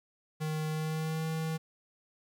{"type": "tone with pitch glide", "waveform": "square", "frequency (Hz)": [155.56, 159.93], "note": ["D#3", "D#3"], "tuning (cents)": [0, 48], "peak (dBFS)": -32, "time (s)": [0.4, 1.58], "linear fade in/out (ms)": 20, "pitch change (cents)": 48, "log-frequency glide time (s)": [0.69, 1.27], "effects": ["11-bit"]}